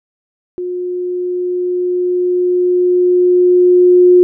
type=tone with level ramp; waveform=sine; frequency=359.3 Hz; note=F4; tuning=49 cents sharp; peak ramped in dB=-18 to -3 dBFS; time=0.58-4.23 s; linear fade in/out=0 ms; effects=none